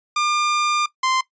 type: tone pair in turn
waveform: sawtooth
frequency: 1200 / 1041.5 Hz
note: D6 / C6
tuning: +37 / -8 cents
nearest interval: major second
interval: 245 cents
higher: first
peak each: -14 dBFS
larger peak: neither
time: 0.16-0.86 / 1.03-1.21 s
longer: first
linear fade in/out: 5 ms
effects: noise-tail reverb RT60 0.1 s tail -17 dB re dry + resampled to 16000 Hz